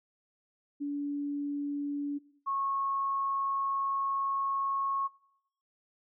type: tone pair in turn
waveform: sine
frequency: 287.1 / 1095.6 Hz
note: D4 / C#6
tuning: -39 / -21 cents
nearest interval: octave + major seventh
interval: 2318 cents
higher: second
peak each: -31 / -29 dBFS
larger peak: second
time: 0.8-2.19 / 2.46-5.08 s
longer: second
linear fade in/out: 20 ms
effects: noise-tail reverb RT60 0.8 s tail -21 dB re dry